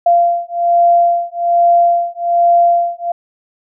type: beating tone pair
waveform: sine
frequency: 690 / 691.2 Hz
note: F5 / F5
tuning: -21 / -18 cents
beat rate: 1.2 Hz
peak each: -12 dBFS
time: 0.06-3.12 s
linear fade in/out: 5 ms
effects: none